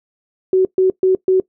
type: tone bursts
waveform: sine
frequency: 375.1 Hz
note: F#4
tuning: 24 cents sharp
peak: -9 dBFS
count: 4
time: 0.53-1.4 s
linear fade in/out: 2 ms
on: 120 ms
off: 130 ms
effects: noise-tail reverb RT60 0.1 s tail -20 dB re dry